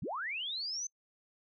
sine linear sweep, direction up, 84 to 6272 Hz, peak -35 dBFS, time 0.02-0.87 s, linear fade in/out 5 ms, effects noise-tail reverb RT60 0.1 s tail -26 dB re dry

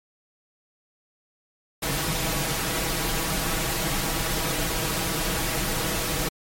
pink noise with comb filter, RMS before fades -26 dBFS, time 1.82-6.29 s, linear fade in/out 10 ms, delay 6.2 ms, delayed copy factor +0.65, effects MP3 64 kbps

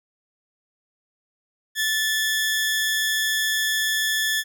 sawtooth tone pair together, 1753 / 3309 Hz, A6 / G#7, -7 / -7 cents, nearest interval major seventh, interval 1100 cents, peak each -18 / -25 dBFS, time 1.75-4.44 s, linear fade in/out 50 ms, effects none

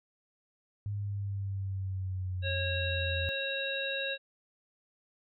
sine exponential sweep, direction down, 102.8 to 85.6 Hz, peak -32 dBFS, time 0.86-3.29 s, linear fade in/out 0 ms
harmonic tone, 546 Hz, C#5, 26 cents flat, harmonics 1 / 3 / 5 / 7, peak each -37 / -37 / -37 / -37 dBFS, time 2.42-4.18 s, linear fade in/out 50 ms
effects none

